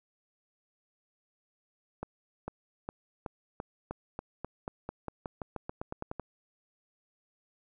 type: accelerating click train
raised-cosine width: 1 ms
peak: -22 dBFS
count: 20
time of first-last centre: 2.03-6.197 s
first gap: 450 ms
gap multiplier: 0.91
effects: none